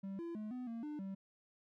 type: tone with pitch steps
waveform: triangle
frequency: 194.7 / 338.4 / 213.5 / 250.9 / 230.1 / 299.1 / 193.7 Hz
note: G3 / E4 / G#3 / B3 / A#3 / D4 / G3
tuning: -12 / +45 / +48 / +28 / -22 / +32 / -20 cents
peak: -39 dBFS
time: 0.03-1.15 s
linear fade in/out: 10 ms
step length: 160 ms
effects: none